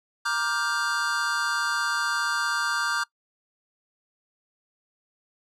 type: chord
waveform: square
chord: G minor seventh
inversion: first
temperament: just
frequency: 940.8 / 1176 / 1411.2 / 1568 Hz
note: Bb5 / D6 / F6 / G6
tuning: +16 / +2 / +18 / 0 cents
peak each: -34 / -30 / -30 / -29 dBFS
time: 0.25-3.04 s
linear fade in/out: 10 ms
effects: noise-tail reverb RT60 0.1 s tail -22 dB re dry + low-pass 9000 Hz 12 dB/octave